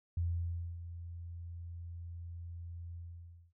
sine tone with ADSR envelope, 85.4 Hz, F2, 38 cents flat, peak -30 dBFS, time 0.17-3.53 s, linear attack 4 ms, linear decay 600 ms, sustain -12 dB, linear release 580 ms, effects none

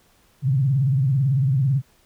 sine tone with vibrato, 134.3 Hz, C3, 46 cents sharp, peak -16 dBFS, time 0.42-1.82 s, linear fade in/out 50 ms, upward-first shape triangle, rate 18 Hz, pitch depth 190 cents each way, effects pink hiss -59 dBFS RMS until 2.05 s

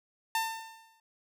sawtooth tone with exponential decay, 898 Hz, A5, 35 cents sharp, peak -22 dBFS, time 0.35-1 s, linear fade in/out 2 ms, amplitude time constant 140 ms, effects none

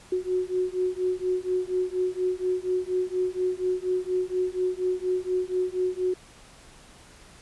sine beating tone pair, 365 / 369.2 Hz, F#4 / F#4, -24 / -4 cents, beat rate 4.2 Hz, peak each -27 dBFS, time 0.12-6.14 s, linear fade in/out 5 ms, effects pink hiss -51 dBFS RMS until 7.41 s + resampled to 24000 Hz

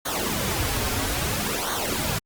pink noise with flanger, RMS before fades -26 dBFS, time 0.05-2.19 s, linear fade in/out 10 ms, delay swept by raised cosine 0.39 to 6.19 ms, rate 0.6 Hz, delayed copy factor -0.75, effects Opus 48 kbps

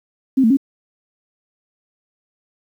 sine tone with pitch steps, 265 / 223.4 / 273.5 Hz, C4 / A3 / C#4, +22 / +27 / -23 cents, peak -10 dBFS, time 0.37-0.571 s, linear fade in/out 10 ms, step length 67 ms, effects 8-bit

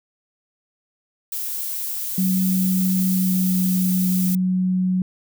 violet noise, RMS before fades -27 dBFS, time 1.32-4.35 s, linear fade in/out 2 ms
sine tone with pitch glide, 186.9 to 184.43 Hz, F#3 to F#3, +18 to -5 cents, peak -17 dBFS, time 2.18-5.02 s, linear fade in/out 2 ms, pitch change -23 cents, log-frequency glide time 3.12-3.58 s
effects none

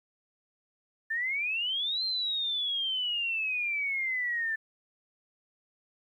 sine exponential two-way sweep, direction up then down, 1760 to 4181 to 1760 Hz, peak -28 dBFS, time 1.1-4.56 s, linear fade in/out 10 ms, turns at 2.04 s, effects 11-bit

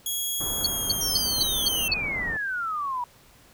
5% pulse tone with pitch glide, 3322 to 3117 Hz, G#7 to G7, 0 to -11 cents, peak -19 dBFS, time 0.06-1.88 s, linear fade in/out 2 ms, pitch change -111 cents, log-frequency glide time 0.6-1.25 s
pink low-pass noise, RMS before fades -36 dBFS, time 0.4-2.37 s, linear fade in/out 5 ms, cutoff 1500 Hz, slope 24 dB/octave
sine tone bursts, 4435 Hz, C#8, in tune, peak -19 dBFS, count 6, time 0.64-1.94 s, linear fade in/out 5 ms, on 25 ms, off 230 ms
sine exponential sweep, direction down, 5780 to 954 Hz, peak -26 dBFS, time 1.01-3.04 s, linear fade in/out 2 ms
effects pink hiss -55 dBFS RMS until 3.53 s

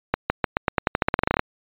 accelerating click train, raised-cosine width 0.5 ms, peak -3 dBFS, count 18, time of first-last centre 0.14-1.394 s, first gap 160 ms, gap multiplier 0.89, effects resampled to 8000 Hz

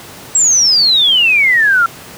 sine exponential sweep, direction down, 7740 to 1342 Hz, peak -7 dBFS, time 0.35-1.86 s, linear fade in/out 2 ms, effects pink hiss -33 dBFS RMS until 2.17 s + high-pass 100 Hz 12 dB/octave

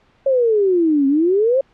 sine exponential two-way sweep, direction down then up, 554 to 268.4 to 554 Hz, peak -12 dBFS, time 0.26-1.61 s, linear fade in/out 5 ms, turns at 1.07 s, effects pink hiss -56 dBFS RMS until 1.73 s + low-pass 3000 Hz 12 dB/octave

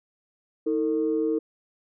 sine tone pair together, 318.8 / 450.7 Hz, D#4 / A4, +42 / +42 cents, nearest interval tritone, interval 600 cents, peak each -24 dBFS, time 0.66-1.39 s, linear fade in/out 10 ms, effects tanh soft clip ceiling -15 dBFS

